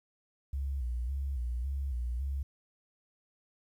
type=tone with vibrato; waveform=sine; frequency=64.3 Hz; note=C2; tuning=30 cents flat; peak=-31 dBFS; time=0.53-2.43 s; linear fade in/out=5 ms; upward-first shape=square; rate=1.8 Hz; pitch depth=110 cents each way; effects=11-bit